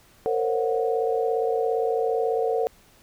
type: tone cluster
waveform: sine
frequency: 456.3 / 514 / 551 / 732 Hz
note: A#4 / C5 / C#5 / F#5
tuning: -37 / -31 / -11 / -19 cents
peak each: -23 / -30 / -31 / -28 dBFS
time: 0.26-2.67 s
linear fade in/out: 0 ms
effects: pink hiss -56 dBFS RMS until 3.02 s